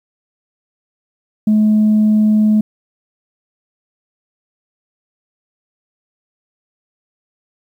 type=tone; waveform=sine; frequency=213.9 Hz; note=A3; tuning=49 cents flat; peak=-7 dBFS; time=1.47-2.61 s; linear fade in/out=5 ms; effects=tanh soft clip ceiling -6 dBFS + 8-bit